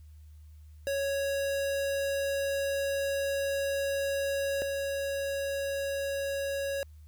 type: tone pair in turn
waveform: square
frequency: 554 / 554 Hz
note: C#5 / C#5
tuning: -1 / -1 cents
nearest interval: unison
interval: 0 cents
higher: neither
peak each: -29 / -31 dBFS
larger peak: first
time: 0.87-4.62 / 4.62-6.83 s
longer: first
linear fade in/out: 0 ms
effects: added 76 Hz sine -48 dBFS peak until 7.07 s + white hiss -71 dBFS RMS until 7.07 s